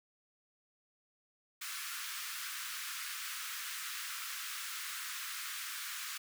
pink high-pass noise, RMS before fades -42 dBFS, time 1.61-6.18 s, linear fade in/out 10 ms, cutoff 1200 Hz, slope 48 dB/octave, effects none

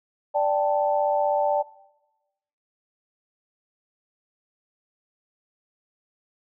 sine chord, D suspended fourth, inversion none, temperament equal, 587.3 / 784 / 880 Hz, D5 / G5 / A5, 0 / 0 / 0 cents, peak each -22 / -25 / -25 dBFS, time 0.34-1.63 s, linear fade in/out 20 ms, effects noise-tail reverb RT60 1.0 s tail -20 dB re dry

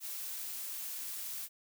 blue noise, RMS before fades -41 dBFS, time 0-1.49 s, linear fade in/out 50 ms, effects none

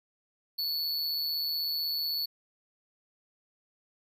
square tone with amplitude modulation, 4435 Hz, C#8, in tune, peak -27 dBFS, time 0.58-2.26 s, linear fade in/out 10 ms, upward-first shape sine, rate 156 Hz, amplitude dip 60%, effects none

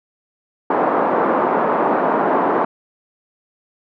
white band-pass noise, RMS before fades -17 dBFS, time 0.7-2.65 s, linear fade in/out 5 ms, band 220 to 1100 Hz, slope 24 dB/octave, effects none

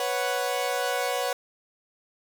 sawtooth chord, B suspended second, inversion none, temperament equal, 493.9 / 554.4 / 740 Hz, B4 / C#5 / F#5, 0 / 0 / 0 cents, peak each -26 dBFS, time 0-1.33 s, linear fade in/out 2 ms, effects none

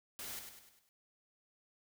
white noise with echo, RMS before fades -45 dBFS, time 0.19-0.39 s, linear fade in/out 0 ms, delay 100 ms, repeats 5, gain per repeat -6 dB, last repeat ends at 0.89 s, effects none

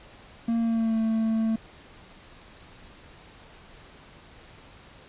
triangle tone with pitch glide, 230.5 to 222.8 Hz, A#3 to A3, -19 to +22 cents, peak -20 dBFS, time 0.48-1.56 s, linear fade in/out 5 ms, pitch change -59 cents, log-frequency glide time 0.58-0.98 s, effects pink hiss -50 dBFS RMS until 5.08 s + resampled to 8000 Hz

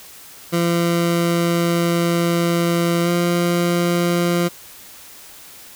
20% pulse tone with pitch glide, 170.7 to 173.48 Hz, F3 to F3, -39 to -11 cents, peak -11 dBFS, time 0.52-4.49 s, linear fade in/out 20 ms, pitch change +28 cents, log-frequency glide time 3.03-3.09 s, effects white hiss -41 dBFS RMS until 5.75 s

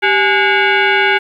sine tone with frequency modulation, 392 Hz, G4, in tune, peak -9 dBFS, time 0.02-1.19 s, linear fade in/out 20 ms, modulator 616 Hz, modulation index 3.8, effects 8-bit

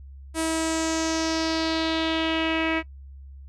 sawtooth tone with low-pass filter sweep, 322.8 Hz, E4, 36 cents flat, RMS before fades -25 dBFS, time 0.34-2.83 s, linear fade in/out 50 ms, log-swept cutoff 9600 to 2300 Hz, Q 3.4, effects noise-tail reverb RT60 0.1 s tail -20 dB re dry + added 68 Hz sine -40 dBFS peak until 3.48 s

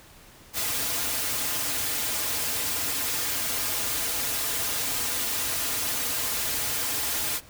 white noise with comb filter, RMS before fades -28 dBFS, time 0.53-7.41 s, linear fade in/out 50 ms, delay 5.3 ms, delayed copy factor -0.75, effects pink hiss -51 dBFS RMS until 7.49 s

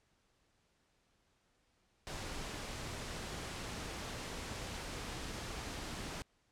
pink noise, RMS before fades -43 dBFS, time 2.07-6.22 s, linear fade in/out 0 ms, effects pink hiss -75 dBFS RMS until 6.51 s + low-pass 8000 Hz 12 dB/octave

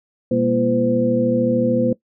sine tone cluster, 121.6 / 203.6 / 237.1 / 338 / 510 Hz, B2 / G#3 / A#3 / E4 / C5, -26 / -34 / +30 / +43 / -44 cents, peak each -26 / -26 / -18 / -25 / -19 dBFS, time 0.31-1.93 s, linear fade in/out 5 ms, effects noise-tail reverb RT60 0.1 s tail -19 dB re dry

